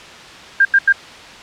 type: tone bursts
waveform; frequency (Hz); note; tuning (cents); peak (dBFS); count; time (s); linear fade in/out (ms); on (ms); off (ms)
sine; 1598; G6; +33; -7; 3; 0.6-0.925; 5; 51; 86
effects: white hiss -36 dBFS RMS until 1.42 s + low-pass 4000 Hz 12 dB/octave